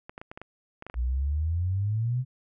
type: clicks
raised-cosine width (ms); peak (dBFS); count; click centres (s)
0.5; -25; 10; 0.095 / 0.179 / 0.215 / 0.315 / 0.375 / 0.416 / 0.824 / 0.866 / 0.899 / 0.942
type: exponential sweep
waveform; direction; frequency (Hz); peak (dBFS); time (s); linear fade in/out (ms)
sine; up; 57.7 to 130.9; -24; 0.94-2.25; 50
effects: none